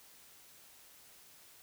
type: silence
effects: white hiss -59 dBFS RMS until 1.62 s